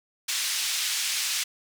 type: band-pass noise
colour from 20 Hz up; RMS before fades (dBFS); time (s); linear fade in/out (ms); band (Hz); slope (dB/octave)
white; -28; 0.28-1.44; 10; 2200 to 6700; 12
effects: none